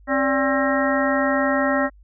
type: harmonic tone with a mistuned harmonic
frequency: 267.4 Hz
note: C4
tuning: 38 cents sharp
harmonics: 1 / 2 / 3 / 4 / 5 / 6 / 7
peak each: -22 / -22 / -28 / -29 / -27 / -31 / -25 dBFS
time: 0.07-1.9 s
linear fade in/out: 50 ms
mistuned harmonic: 2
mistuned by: +140 cents
effects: added 50 Hz sine -46 dBFS peak until 2.03 s